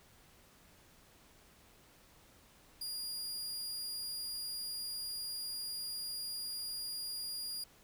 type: tone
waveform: sawtooth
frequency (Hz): 4836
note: D8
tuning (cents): +50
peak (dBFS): -36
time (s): 2.81-7.64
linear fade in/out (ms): 5
effects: pink hiss -63 dBFS RMS until 7.83 s